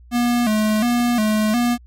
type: tone with vibrato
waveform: square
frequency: 227.2 Hz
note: A#3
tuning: 44 cents flat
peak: -16 dBFS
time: 0.11-1.78 s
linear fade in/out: 50 ms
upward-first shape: square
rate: 1.4 Hz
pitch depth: 100 cents each way
effects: added 60 Hz sine -42 dBFS peak until 1.86 s + MP3 64 kbps